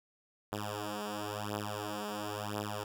5% pulse beating tone pair, 103.83 / 104.8 Hz, G#2 / G#2, 0 / +16 cents, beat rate 0.97 Hz, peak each -28 dBFS, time 0.52-2.84 s, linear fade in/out 5 ms, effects none

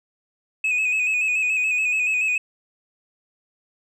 sine tone with vibrato, 2530 Hz, D#7, 28 cents sharp, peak -16 dBFS, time 0.64-2.38 s, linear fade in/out 5 ms, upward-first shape square, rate 7 Hz, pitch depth 38 cents each way, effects tanh soft clip ceiling -18 dBFS

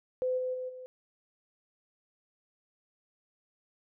sine tone with level steps, 509 Hz, C5, 48 cents flat, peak -27 / -30 / -34 / -42 dBFS, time 0.22-0.86 s, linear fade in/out 0 ms, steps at 0.37 / 0.53 / 0.68 s, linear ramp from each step 20 ms, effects none

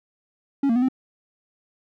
triangle tone with pitch steps, 278.1 / 230 / 248 / 260.3 Hz, C#4 / A#3 / B3 / C4, +6 / -23 / +7 / -9 cents, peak -15 dBFS, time 0.63-0.886 s, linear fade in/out 5 ms, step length 64 ms, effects none

